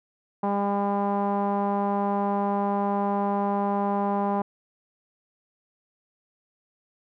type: tone with low-pass filter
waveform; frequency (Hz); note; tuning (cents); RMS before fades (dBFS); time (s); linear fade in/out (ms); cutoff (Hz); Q
sawtooth; 201.1; G3; +44; -25; 0.43-4.42; 5; 900; 5
effects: none